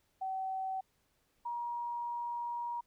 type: tone pair in turn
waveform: sine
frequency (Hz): 762 / 951.2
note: G5 / A#5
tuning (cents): -49 / +35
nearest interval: major third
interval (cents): 384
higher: second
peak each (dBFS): -34 / -35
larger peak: first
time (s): 0.21-0.81 / 1.45-2.81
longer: second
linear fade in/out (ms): 10
effects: pink hiss -75 dBFS RMS until 2.86 s